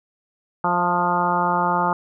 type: harmonic tone with a mistuned harmonic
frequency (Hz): 176.3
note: F3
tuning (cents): +17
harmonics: 1 / 2 / 3 / 4 / 5 / 6 / 7 / 8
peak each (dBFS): -27 / -30 / -30 / -27 / -21 / -27 / -24 / -30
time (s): 0.64-1.93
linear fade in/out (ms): 2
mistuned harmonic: 4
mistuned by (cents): -22
effects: none